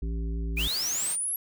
harmonic tone, 56 Hz, A1, 31 cents sharp, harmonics 1 / 3 / 5 / 7, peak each -28 / -38 / -42 / -45 dBFS, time 0.02-0.68 s, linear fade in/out 5 ms
white noise, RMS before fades -36 dBFS, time 0.56-1.17 s, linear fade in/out 50 ms
sine linear sweep, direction up, 2349 to 11510 Hz, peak -27 dBFS, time 0.57-1.36 s, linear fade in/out 2 ms
effects none

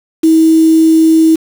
sine tone with quantisation, 321.2 Hz, E4, 45 cents flat, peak -4 dBFS, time 0.23-1.36 s, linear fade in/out 10 ms, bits 4, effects none

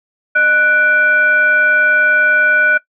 sine tone with frequency modulation, 1480 Hz, F#6, in tune, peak -8 dBFS, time 0.35-2.78 s, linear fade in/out 10 ms, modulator 870 Hz, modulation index 0.42, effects noise-tail reverb RT60 0.1 s tail -19 dB re dry

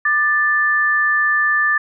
sine tone pair together, 1195.7 / 1760 Hz, D6 / A6, +31 / 0 cents, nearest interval perfect fifth, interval 669 cents, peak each -20 / -14 dBFS, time 0.05-1.78 s, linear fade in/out 5 ms, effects none

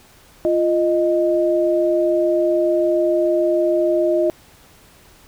sine tone pair together, 346.8 / 620 Hz, F4 / D#5, -12 / -6 cents, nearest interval minor seventh, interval 1006 cents, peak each -17 dBFS, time 0.45-4.3 s, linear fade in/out 0 ms, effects pink hiss -49 dBFS RMS until 5.27 s

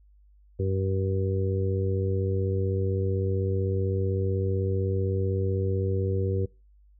harmonic tone, 95.8 Hz, G2, 39 cents flat, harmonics 1 / 2 / 3 / 4 / 5, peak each -25 / -36 / -39 / -31 / -33 dBFS, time 0.59-6.46 s, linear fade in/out 10 ms, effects noise-tail reverb RT60 0.3 s tail -24 dB re dry + added 50 Hz sine -54 dBFS peak until 6.99 s

